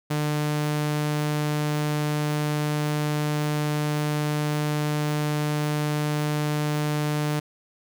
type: tone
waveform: sawtooth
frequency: 149.7 Hz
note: D3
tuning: 33 cents sharp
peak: -19 dBFS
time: 0.1-7.4 s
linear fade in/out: 10 ms
effects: none